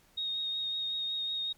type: tone with vibrato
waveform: sine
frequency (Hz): 3729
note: A#7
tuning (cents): 0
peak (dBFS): -31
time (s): 0.17-1.53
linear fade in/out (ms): 10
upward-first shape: triangle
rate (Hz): 5.4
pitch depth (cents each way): 18
effects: pink hiss -64 dBFS RMS until 1.57 s + MP3 96 kbps